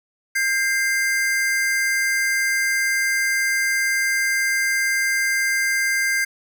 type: tone pair together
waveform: square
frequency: 1600 / 2087 Hz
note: G6 / C7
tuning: +35 / -5 cents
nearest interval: perfect fourth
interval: 460 cents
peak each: -22 dBFS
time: 0.35-6.25 s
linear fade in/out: 10 ms
effects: none